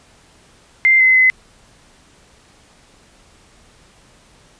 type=tone with pitch steps; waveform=sine; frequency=2089 / 2049 / 2037 Hz; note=C7 / C7 / C7; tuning=-3 / -37 / -47 cents; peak=-8 dBFS; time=0.85-1.3 s; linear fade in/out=0 ms; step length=150 ms; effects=pink hiss -50 dBFS RMS until 4.59 s + resampled to 22050 Hz